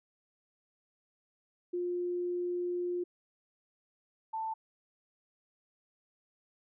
sine tone pair in turn, 354 / 886.4 Hz, F4 / A5, +23 / +13 cents, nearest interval octave + major third, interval 1590 cents, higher second, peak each -31 / -33 dBFS, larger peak first, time 1.73-3.04 / 4.33-4.54 s, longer first, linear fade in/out 10 ms, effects none

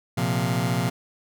sawtooth chord, Bb suspended second, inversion none, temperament just, 116.54 / 131.11 / 174.81 Hz, Bb2 / C3 / F3, 0 / +4 / +2 cents, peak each -22 dBFS, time 0.17-0.9 s, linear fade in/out 10 ms, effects none

